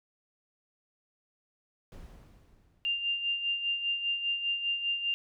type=noise with exponential decay; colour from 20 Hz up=brown; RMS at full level=-45 dBFS; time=1.92-3.53 s; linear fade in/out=1 ms; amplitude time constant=350 ms
type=tone with tremolo; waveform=sine; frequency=2794 Hz; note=F7; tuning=in tune; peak=-26 dBFS; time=2.85-5.14 s; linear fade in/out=0 ms; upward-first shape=sine; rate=5 Hz; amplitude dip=60%
effects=none